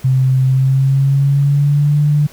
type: tone with pitch glide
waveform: sine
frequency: 130.81 to 147.68 Hz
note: C3 to D3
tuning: 0 to +10 cents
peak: -9 dBFS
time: 0.04-2.27 s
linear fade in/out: 10 ms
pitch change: +210 cents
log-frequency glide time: 0.46-2 s
effects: pink hiss -41 dBFS RMS until 2.32 s